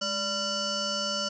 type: tone with frequency modulation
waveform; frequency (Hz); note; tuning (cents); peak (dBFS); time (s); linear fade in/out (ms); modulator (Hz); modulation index
sine; 2960; F#7; 0; -27; 0.01-1.29; 10; 792; 3.8
effects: none